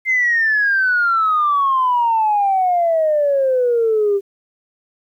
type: exponential sweep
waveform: sine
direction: down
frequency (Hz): 2100 to 392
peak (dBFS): -12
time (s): 0.05-4.21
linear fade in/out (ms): 50
effects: tanh soft clip ceiling -8 dBFS + 9-bit